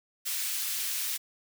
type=high-pass noise; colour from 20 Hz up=white; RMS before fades=-32 dBFS; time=0.25-1.18 s; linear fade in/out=20 ms; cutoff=2000 Hz; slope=12 dB/octave; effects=none